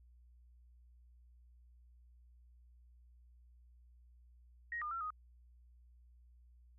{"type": "tone with pitch steps", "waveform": "sine", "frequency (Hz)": [1881, 1210, 1352, 1247], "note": ["A#6", "D#6", "E6", "D#6"], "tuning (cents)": [15, -49, 43, 3], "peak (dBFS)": -38, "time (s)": [4.72, 5.104], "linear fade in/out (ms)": 2, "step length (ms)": 96, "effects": ["added 60 Hz sine -60 dBFS peak until 6.78 s"]}